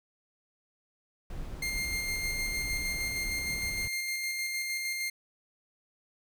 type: noise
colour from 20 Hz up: brown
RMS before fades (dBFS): -39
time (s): 1.3-3.88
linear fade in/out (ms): 2
type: tone with tremolo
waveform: sawtooth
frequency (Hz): 2113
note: C7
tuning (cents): +16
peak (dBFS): -27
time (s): 1.62-5.1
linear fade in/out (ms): 5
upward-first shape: square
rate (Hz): 6.5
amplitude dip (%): 25
effects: none

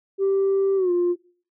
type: tone with pitch glide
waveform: sine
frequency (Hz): 390.3 to 351.8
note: G4 to F4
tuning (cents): -8 to +13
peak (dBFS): -16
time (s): 0.18-1.16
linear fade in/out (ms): 50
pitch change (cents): -179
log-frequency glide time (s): 0.76-0.91
effects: noise-tail reverb RT60 0.5 s tail -21 dB re dry + tanh soft clip ceiling -15 dBFS

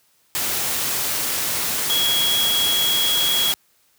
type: tone in noise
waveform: sine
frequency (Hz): 3322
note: G#7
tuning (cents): 0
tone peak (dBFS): -18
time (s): 1.9-3.52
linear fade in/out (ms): 0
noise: white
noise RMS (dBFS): -23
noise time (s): 0.35-3.54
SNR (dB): +2
effects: white hiss -61 dBFS RMS until 3.98 s + high-pass 60 Hz 12 dB/octave

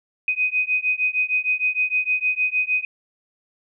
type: beating tone pair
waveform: sine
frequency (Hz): 2500 / 2506.5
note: D#7 / D#7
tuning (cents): +8 / +12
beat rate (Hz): 6.5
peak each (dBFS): -22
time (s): 0.28-2.85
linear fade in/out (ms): 2
effects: none

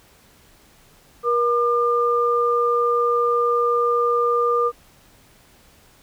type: tone pair together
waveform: sine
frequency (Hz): 476.7 / 1202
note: A#4 / D6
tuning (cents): +39 / +40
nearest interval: octave + major third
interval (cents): 1601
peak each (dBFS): -19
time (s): 1.23-4.72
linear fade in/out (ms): 50
effects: pink hiss -53 dBFS RMS until 6.02 s

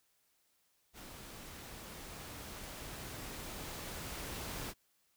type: noise with level ramp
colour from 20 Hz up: pink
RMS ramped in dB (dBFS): -51 to -42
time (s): 0.93-4.74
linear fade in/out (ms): 50
effects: white hiss -75 dBFS RMS until 5.16 s

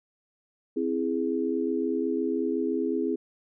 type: chord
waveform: sine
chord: C augmented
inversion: none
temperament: equal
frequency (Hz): 261.6 / 329.6 / 415.3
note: C4 / E4 / G#4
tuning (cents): 0 / 0 / 0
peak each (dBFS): -29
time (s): 0.76-3.16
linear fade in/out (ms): 10
effects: none

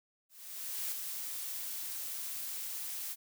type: noise with ADSR envelope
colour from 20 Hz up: blue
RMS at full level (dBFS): -36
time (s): 0.29-3.16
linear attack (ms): 630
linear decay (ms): 5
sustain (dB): -4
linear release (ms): 40
effects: none

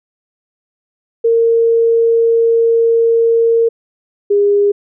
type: tone pair in turn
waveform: sine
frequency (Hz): 459.8 / 406.8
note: A#4 / G#4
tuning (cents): -24 / -36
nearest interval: major second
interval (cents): 212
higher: first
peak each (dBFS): -8 / -8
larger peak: neither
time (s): 1.24-3.69 / 4.3-4.72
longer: first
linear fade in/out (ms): 10
effects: none

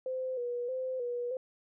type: tone with vibrato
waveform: sine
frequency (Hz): 500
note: B4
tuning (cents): +21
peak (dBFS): -32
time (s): 0.06-1.37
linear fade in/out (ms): 2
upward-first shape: square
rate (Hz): 1.6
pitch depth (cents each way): 55
effects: none

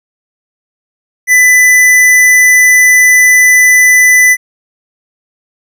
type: tone with hard clipping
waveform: sine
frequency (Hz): 1997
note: B6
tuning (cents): +19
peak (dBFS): -4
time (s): 1.27-4.37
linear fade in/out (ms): 50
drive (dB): 16
effects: none

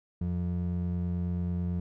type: ring-modulated tone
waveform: triangle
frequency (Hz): 131.1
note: C3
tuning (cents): +4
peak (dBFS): -23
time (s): 0.21-1.8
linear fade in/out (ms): 5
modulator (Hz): 44.6
effects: none

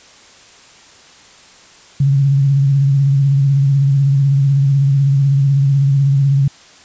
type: tone with vibrato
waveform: sine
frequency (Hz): 138.4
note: C#3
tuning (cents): -2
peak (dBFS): -9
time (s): 2-6.48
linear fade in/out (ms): 5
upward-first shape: sine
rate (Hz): 16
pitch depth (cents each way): 46
effects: white hiss -43 dBFS RMS until 6.84 s + resampled to 16000 Hz

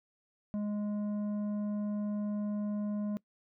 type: tone with tanh clipping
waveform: sine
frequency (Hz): 207.7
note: G#3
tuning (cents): 0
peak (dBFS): -33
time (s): 0.54-3.17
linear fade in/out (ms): 0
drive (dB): 8
effects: noise-tail reverb RT60 0.1 s tail -22 dB re dry

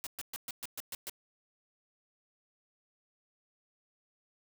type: noise bursts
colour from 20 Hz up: white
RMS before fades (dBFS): -40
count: 8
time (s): 0.04-1.096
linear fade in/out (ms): 0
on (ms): 27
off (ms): 120
effects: none

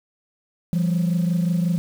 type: tone pair together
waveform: sine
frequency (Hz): 170.47 / 196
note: F3 / G3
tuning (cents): -42 / 0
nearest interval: major second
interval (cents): 242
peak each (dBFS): -17 / -23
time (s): 0.73-1.78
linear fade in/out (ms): 0
effects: tanh soft clip ceiling -15 dBFS + 7-bit

